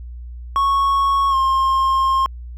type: tone with pitch glide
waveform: triangle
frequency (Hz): 1104 to 1065.8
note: C#6 to C6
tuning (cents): -7 to +32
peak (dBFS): -12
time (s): 0.56-2.26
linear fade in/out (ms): 0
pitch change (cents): -61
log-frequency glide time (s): 1.3-1.35
effects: added 60 Hz sine -30 dBFS peak until 2.57 s